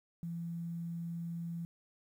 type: tone with quantisation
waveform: sine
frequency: 169 Hz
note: E3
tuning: 43 cents sharp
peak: -37 dBFS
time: 0.23-1.65 s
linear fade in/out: 0 ms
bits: 11
effects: none